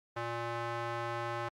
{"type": "tone with band-pass filter", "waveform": "square", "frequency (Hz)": 117.7, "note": "A#2", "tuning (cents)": 17, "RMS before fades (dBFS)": -37, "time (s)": [0.16, 1.49], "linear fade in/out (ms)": 10, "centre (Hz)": 1100, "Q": 1.1, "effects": ["Opus 48 kbps"]}